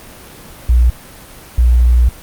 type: tone pair in turn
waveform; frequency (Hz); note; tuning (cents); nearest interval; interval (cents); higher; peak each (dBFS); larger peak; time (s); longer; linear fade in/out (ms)
sine; 60.3 / 60.3; B1 / B1; -41 / -41; unison; 0; neither; -6; neither; 0.69-0.9 / 1.58-2.09; second; 5
effects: pink hiss -36 dBFS RMS until 2.22 s + Opus 32 kbps